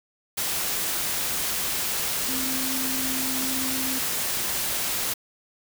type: tone in noise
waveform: sine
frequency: 261.6 Hz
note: C4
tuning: in tune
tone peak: -31 dBFS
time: 2.28-3.99 s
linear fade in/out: 10 ms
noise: white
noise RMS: -27 dBFS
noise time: 0.37-5.14 s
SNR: -7 dB
effects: none